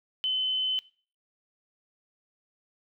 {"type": "tone", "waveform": "sine", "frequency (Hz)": 3043, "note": "F#7", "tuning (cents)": 48, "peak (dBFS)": -25, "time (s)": [0.24, 0.79], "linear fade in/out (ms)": 0, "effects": ["noise-tail reverb RT60 0.4 s tail -20 dB re dry"]}